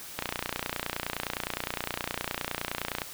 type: click train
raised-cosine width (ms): 0.3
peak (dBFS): -13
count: 85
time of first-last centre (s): 0.19-3.018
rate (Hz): 29.7
effects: white hiss -43 dBFS RMS until 3.13 s